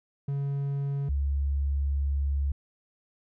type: tone pair in turn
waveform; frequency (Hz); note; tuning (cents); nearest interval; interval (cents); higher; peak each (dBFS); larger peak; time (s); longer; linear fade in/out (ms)
triangle / sine; 140 / 70; C#3 / C#2; +18 / +18; octave; 1200; first; -25 / -24; second; 0.28-1.09 / 1.09-2.52; second; 5
effects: none